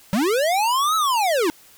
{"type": "linear two-way sweep", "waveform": "square", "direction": "up then down", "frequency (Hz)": [178.1, 1318.5, 292.8], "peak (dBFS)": -18, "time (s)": [0.13, 1.5], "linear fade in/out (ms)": 0, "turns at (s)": 0.96, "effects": ["white hiss -50 dBFS RMS until 1.77 s"]}